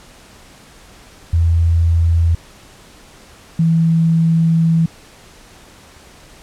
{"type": "tone pair in turn", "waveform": "sine", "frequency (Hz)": [83.5, 164.13], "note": ["E2", "E3"], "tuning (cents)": [23, -7], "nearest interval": "octave", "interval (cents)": 1170, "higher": "second", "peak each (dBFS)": -10, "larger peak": "neither", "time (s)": [[1.33, 2.35], [3.59, 4.86]], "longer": "second", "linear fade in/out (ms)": 5, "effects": ["pink hiss -43 dBFS RMS until 6.42 s", "low-pass 10000 Hz 12 dB/octave"]}